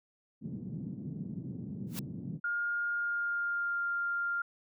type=band-pass noise; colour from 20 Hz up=white; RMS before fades=-40 dBFS; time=0.41-2.4 s; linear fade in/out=50 ms; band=130 to 220 Hz; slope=24 dB/octave
type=noise with exponential growth; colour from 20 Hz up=white; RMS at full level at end=-36 dBFS; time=1.87-1.99 s; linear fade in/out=0 ms; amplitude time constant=25 ms
type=tone with pitch glide; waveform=sine; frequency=1416 to 1397.3 Hz; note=F6 to F6; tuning=+23 to 0 cents; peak=-30 dBFS; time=2.44-4.42 s; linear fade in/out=5 ms; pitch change=-23 cents; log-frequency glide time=2.92-3.82 s
effects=none